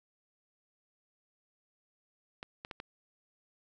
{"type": "clicks", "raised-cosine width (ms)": 0.3, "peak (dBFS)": -25, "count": 4, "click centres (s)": [2.429, 2.649, 2.712, 2.801], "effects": []}